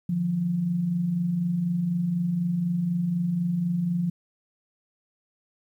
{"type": "tone pair together", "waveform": "sine", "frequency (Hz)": [151.16, 175.2], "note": ["D#3", "F3"], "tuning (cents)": [-50, 6], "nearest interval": "minor third", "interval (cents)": 256, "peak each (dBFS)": [-33, -23], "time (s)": [0.09, 4.1], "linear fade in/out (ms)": 5, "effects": ["10-bit"]}